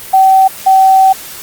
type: tone pair in turn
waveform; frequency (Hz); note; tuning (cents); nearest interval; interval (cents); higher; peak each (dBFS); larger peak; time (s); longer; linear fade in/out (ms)
sine; 766 / 766; G5 / G5; -40 / -40; unison; 0; neither; -3; neither; 0.13-0.48 / 0.66-1.13; second; 10
effects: white hiss -28 dBFS RMS until 1.42 s + Opus 32 kbps